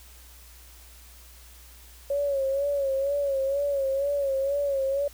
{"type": "tone with vibrato", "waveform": "sine", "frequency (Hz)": 554.4, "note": "C#5", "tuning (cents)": 0, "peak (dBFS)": -23, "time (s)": [2.1, 5.08], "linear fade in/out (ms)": 5, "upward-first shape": "sine", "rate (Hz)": 2.1, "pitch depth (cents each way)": 60, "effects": ["added 60 Hz sine -49 dBFS peak until 5.13 s", "white hiss -52 dBFS RMS until 5.13 s"]}